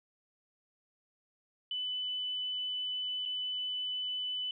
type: tone with dropouts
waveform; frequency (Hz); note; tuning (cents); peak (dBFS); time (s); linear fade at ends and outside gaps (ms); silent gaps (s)
sine; 2998; F#7; +22; -33; 1.71-4.51; 2; 3.254-3.258
effects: none